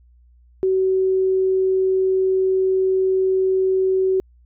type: tone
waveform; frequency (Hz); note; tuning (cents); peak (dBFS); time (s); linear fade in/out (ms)
sine; 378; F#4; +37; -15; 0.63-4.2; 0
effects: added 60 Hz sine -49 dBFS peak until 4.45 s